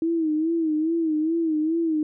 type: tone with vibrato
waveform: sine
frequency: 320 Hz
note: D#4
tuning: 49 cents sharp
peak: -20 dBFS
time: 0.02-2.03 s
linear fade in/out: 2 ms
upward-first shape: sine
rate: 2.4 Hz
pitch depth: 83 cents each way
effects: none